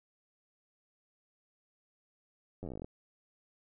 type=slowing click train; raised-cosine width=2 ms; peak=-29 dBFS; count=14; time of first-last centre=2.63-2.845 s; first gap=10 ms; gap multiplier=1.08; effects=none